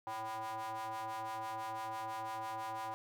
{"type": "ring-modulated tone", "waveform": "square", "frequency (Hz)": 110, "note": "A2", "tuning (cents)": 0, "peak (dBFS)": -37, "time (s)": [0.07, 2.94], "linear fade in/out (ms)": 0, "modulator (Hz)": 883, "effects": []}